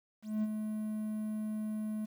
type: tone with ADSR envelope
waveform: triangle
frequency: 214.7 Hz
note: A3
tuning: 42 cents flat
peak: -26 dBFS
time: 0.22-2.06 s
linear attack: 210 ms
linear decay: 34 ms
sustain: -6 dB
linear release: 14 ms
effects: 10-bit